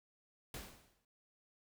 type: noise with exponential decay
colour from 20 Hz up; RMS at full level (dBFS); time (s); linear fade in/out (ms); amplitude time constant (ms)
pink; -44; 0.54-1.05; 2; 110
effects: none